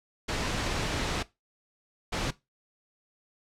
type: noise bursts at uneven times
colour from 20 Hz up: pink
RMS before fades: -30 dBFS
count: 2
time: 0.28-1.23 / 2.12-2.31 s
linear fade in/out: 10 ms
effects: noise-tail reverb RT60 0.2 s tail -18 dB re dry + low-pass 6000 Hz 12 dB/octave